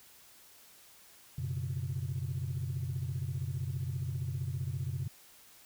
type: chord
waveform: sine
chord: F# suspended fourth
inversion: none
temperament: equal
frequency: 92.5 / 123.47 / 138.59 Hz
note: F#2 / B2 / C#3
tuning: 0 / 0 / 0 cents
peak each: -37 / -36 / -36 dBFS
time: 1.38-5.08 s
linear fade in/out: 5 ms
effects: tanh soft clip ceiling -27 dBFS + white hiss -58 dBFS RMS until 5.65 s